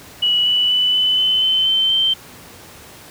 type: tone with pitch steps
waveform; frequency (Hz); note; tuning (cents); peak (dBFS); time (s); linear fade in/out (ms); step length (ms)
sine; 2935 / 2961 / 2986 / 3012 / 3039 / 3065 / 3092 / 3119; F#7 / F#7 / F#7 / F#7 / F#7 / G7 / G7 / G7; -15 / +1 / +15 / +30 / +46 / -40 / -24 / -9; -13; 0.22-2.14; 10; 240
effects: pink hiss -40 dBFS RMS until 3.1 s + high-pass 80 Hz 12 dB/octave